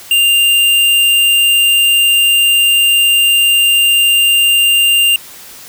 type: tone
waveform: square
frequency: 2794 Hz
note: F7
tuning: in tune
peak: -8 dBFS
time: 0.11-5.16 s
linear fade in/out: 2 ms
effects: white hiss -34 dBFS RMS until 5.68 s